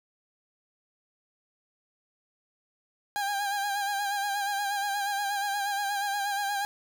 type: tone with vibrato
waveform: 30% pulse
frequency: 806 Hz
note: G5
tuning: 48 cents sharp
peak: -25 dBFS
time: 3.16-6.65 s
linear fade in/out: 0 ms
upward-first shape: sine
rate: 8.4 Hz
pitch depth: 45 cents each way
effects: none